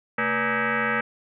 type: tone with frequency modulation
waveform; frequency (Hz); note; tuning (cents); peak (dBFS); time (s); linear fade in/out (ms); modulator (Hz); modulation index
sine; 130.81; C3; 0; -21; 0.18-1.01; 5; 355; 5.8
effects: none